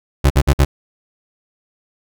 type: tone bursts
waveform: 30% pulse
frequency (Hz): 69.9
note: C#2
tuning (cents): +15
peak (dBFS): -6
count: 4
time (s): 0.24-0.65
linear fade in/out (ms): 10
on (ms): 62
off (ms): 54
effects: none